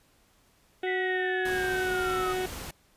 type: harmonic tone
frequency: 370 Hz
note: F#4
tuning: in tune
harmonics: 1 / 2 / 4 / 5 / 6 / 7 / 8 / 9 / 10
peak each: -29 / -35 / -41 / -43 / -45 / -46 / -47 / -48 / -49 dBFS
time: 0.83-2.46 s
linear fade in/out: 5 ms
type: linear sweep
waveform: sine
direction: down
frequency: 1987 to 1244.5 Hz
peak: -30 dBFS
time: 0.86-2.34 s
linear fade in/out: 20 ms
type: noise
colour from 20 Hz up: pink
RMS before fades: -39 dBFS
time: 1.45-2.71 s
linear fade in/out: 5 ms
effects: pink hiss -64 dBFS RMS until 2.96 s + resampled to 32000 Hz